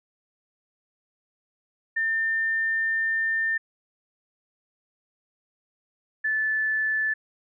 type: tone pair in turn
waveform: sine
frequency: 1800 / 1745.7 Hz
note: A6 / A6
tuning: +39 / -14 cents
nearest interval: minor second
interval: 53 cents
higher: first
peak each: -22 dBFS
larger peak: neither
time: 1.96-3.58 / 6.24-7.14 s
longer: first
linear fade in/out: 10 ms
effects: none